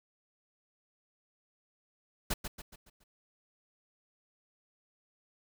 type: noise with echo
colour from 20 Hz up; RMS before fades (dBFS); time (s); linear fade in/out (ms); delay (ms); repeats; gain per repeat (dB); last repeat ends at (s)
pink; -31; 2.3-2.34; 10; 140; 5; -7; 3.04
effects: none